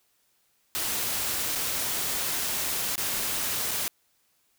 white noise with dropouts, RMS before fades -29 dBFS, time 0.75-3.88 s, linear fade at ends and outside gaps 0 ms, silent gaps 1.552-1.556 / 2.956-2.979 / 3.71-3.714 s, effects white hiss -69 dBFS RMS until 4.58 s

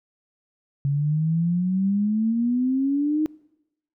sine exponential sweep, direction up, 138.59 to 313.2 Hz, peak -19 dBFS, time 0.85-3.26 s, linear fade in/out 0 ms, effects noise-tail reverb RT60 0.9 s tail -23 dB re dry

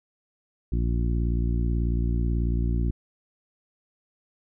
harmonic tone, 58.27 Hz, A#1, in tune, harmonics 1 / 2 / 3 / 4 / 5 / 6, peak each -23 / -29 / -33 / -35 / -37 / -39 dBFS, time 0.72-2.91 s, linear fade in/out 5 ms, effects none

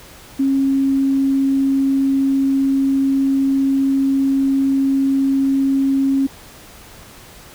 sine tone, 271.5 Hz, C#4, 36 cents flat, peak -13 dBFS, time 0.39-6.27 s, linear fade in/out 10 ms, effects pink hiss -41 dBFS RMS until 7.54 s

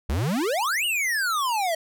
square exponential two-way sweep, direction up then down, 60.8 to 2960 to 631 Hz, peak -23 dBFS, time 0.09-1.75 s, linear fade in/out 5 ms, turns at 0.85 s, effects none

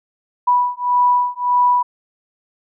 sine beating tone pair, 982 / 983.7 Hz, B5 / B5, -10 / -7 cents, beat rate 1.7 Hz, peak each -16 dBFS, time 0.47-1.83 s, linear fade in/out 10 ms, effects none

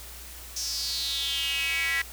square tone with high-pass filter sweep, 150.4 Hz, D3, 42 cents sharp, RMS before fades -29 dBFS, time 0.56-2.02 s, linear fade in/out 5 ms, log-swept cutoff 5800 to 1900 Hz, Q 6.1, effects added 60 Hz sine -45 dBFS peak until 2.12 s + white hiss -44 dBFS RMS until 2.12 s

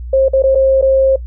sine tone with dropouts, 534 Hz, C5, 35 cents sharp, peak -7 dBFS, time 0.13-1.16 s, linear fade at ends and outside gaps 5 ms, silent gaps 0.284-0.333 / 0.423-0.437 / 0.549-0.554 / 0.814-0.824 s, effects noise-tail reverb RT60 0.1 s tail -21 dB re dry + added 60 Hz sine -23 dBFS peak until 1.26 s

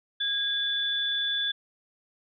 sine tone pair together, 1636 / 3467 Hz, G#6 / A7, -26 / -26 cents, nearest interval octave + minor second, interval 1300 cents, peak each -32 / -26 dBFS, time 0.2-1.52 s, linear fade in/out 10 ms, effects none

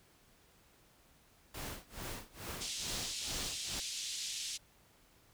pink noise with tremolo, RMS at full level -42 dBFS, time 1.54-3.8 s, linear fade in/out 5 ms, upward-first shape sine, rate 2.3 Hz, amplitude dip 95%
pink band-pass noise, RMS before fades -41 dBFS, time 2.6-4.58 s, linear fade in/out 20 ms, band 3100 to 8200 Hz, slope 24 dB/octave
effects pink hiss -66 dBFS RMS until 5.33 s

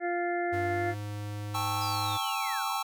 harmonic tone, 348.9 Hz, F4, 2 cents flat, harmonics 1 / 2 / 4 / 5 / 6, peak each -31 / -31 / -41 / -38 / -40 dBFS, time 0-0.95 s, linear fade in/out 50 ms
square tone with pitch glide, 97.4 to 103.79 Hz, G2 to G#2, -11 to -1 cents, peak -35 dBFS, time 0.52-2.18 s, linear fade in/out 20 ms, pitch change +110 cents, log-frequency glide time 0.71-0.96 s
square chord, A dominant seventh, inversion third, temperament just, 792 / 880 / 1100 / 1320 Hz, G5 / A5 / C#6 / E6, +18 / 0 / -14 / +2 cents, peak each -36 dBFS, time 1.54-2.83 s, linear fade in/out 10 ms
sine linear sweep, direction down, 5060 to 740 Hz, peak -38 dBFS, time 1.81-2.77 s, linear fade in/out 10 ms
effects none

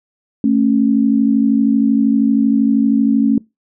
sine tone pair together, 221.2 / 274 Hz, A3 / C#4, +9 / -20 cents, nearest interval major third, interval 371 cents, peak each -13 dBFS, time 0.44-3.38 s, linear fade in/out 2 ms, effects noise-tail reverb RT60 0.2 s tail -23 dB re dry

